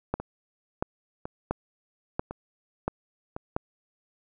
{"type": "two click trains", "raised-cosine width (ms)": 1, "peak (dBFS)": [-12, -20], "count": [6, 4], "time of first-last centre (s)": [[0.14, 3.565], [0.2, 3.365]], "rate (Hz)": [1.46, 0.948], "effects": []}